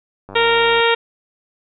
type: click train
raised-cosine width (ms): 1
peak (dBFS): -21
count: 51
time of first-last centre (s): 0.29-0.802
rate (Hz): 97.7
type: harmonic tone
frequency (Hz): 463.7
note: A#4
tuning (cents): -9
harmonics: 1 / 2 / 3 / 4 / 5 / 6 / 7 / 8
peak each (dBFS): -16 / -19 / -21 / -22 / -23 / -24 / -24 / -25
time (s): 0.35-0.95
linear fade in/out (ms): 10
effects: none

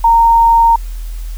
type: tone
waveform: sine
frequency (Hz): 923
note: A#5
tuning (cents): -17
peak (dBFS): -5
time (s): 0.04-0.76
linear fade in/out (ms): 5
effects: added 41 Hz sine -20 dBFS peak until 1.37 s + white hiss -41 dBFS RMS until 1.37 s

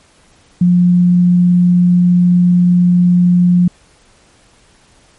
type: tone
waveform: sine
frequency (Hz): 177.4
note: F3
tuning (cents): +27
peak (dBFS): -6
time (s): 0.61-3.68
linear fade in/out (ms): 5
effects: pink hiss -49 dBFS RMS until 5.18 s + MP3 48 kbps

